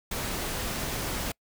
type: noise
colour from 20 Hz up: pink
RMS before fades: -32 dBFS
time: 0.11-1.32 s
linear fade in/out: 5 ms
effects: noise-tail reverb RT60 0.1 s tail -26 dB re dry